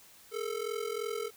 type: ring-modulated tone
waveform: square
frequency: 440 Hz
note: A4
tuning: in tune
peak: -31 dBFS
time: 0.31-1.31 s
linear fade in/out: 50 ms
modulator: 21.5 Hz
effects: white hiss -57 dBFS RMS until 1.36 s